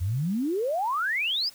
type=exponential sweep; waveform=sine; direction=up; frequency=82.41 to 5274 Hz; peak=-24 dBFS; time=0-1.5 s; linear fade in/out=20 ms; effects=white hiss -52 dBFS RMS until 1.54 s